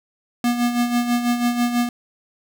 square tone with tremolo, 240.8 Hz, B3, 44 cents flat, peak -16 dBFS, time 0.44-1.89 s, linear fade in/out 2 ms, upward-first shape sine, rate 6.1 Hz, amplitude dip 60%, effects none

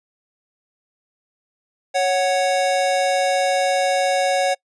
square tone pair together, 554.4 / 740 Hz, C#5 / F#5, 0 / 0 cents, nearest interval perfect fourth, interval 500 cents, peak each -20 dBFS, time 1.94-4.55 s, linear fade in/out 20 ms, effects noise-tail reverb RT60 0.1 s tail -26 dB re dry + resampled to 22050 Hz

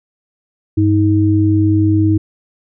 sine tone pair together, 99.49 / 316.5 Hz, G2 / D#4, +26 / +30 cents, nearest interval octave + minor sixth, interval 2004 cents, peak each -12 dBFS, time 0.77-2.18 s, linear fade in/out 10 ms, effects none

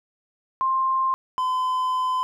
sine / triangle tone pair in turn, 1054 / 1019.9 Hz, C6 / C6, +12 / -45 cents, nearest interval minor second, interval 57 cents, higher first, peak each -19 dBFS, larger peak neither, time 0.61-1.14 / 1.38-2.23 s, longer second, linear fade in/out 0 ms, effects none

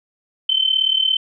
sine tone with amplitude modulation, 3081 Hz, G7, 31 cents flat, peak -11 dBFS, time 0.49-1.17 s, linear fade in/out 5 ms, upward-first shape sine, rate 37.4 Hz, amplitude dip 80%, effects none

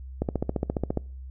click train, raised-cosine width 2 ms, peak -12 dBFS, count 12, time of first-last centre 0.22-0.973 s, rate 14.6 Hz, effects noise-tail reverb RT60 0.5 s tail -26 dB re dry + added 65 Hz sine -37 dBFS peak until 1.3 s

